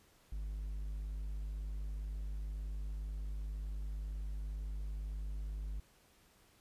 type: tone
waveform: triangle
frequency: 51 Hz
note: G#1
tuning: 31 cents flat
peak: -36 dBFS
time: 0.32-5.8 s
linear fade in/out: 5 ms
effects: pink hiss -67 dBFS RMS until 6.6 s + resampled to 32000 Hz